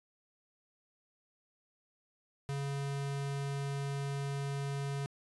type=tone; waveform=square; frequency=139.8 Hz; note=C#3; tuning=15 cents sharp; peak=-35 dBFS; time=2.49-5.06 s; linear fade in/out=0 ms; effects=resampled to 24000 Hz